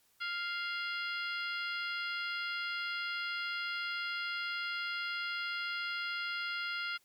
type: harmonic tone with a mistuned harmonic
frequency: 698.5 Hz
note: F5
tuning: in tune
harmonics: 2 / 3 / 4 / 5 / 6 / 7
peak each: -37 / -41 / -43 / -45 / -47 / -48 dBFS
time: 0.2-6.98 s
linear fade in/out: 20 ms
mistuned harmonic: 5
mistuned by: -74 cents
effects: white hiss -70 dBFS RMS until 7.04 s + MP3 96 kbps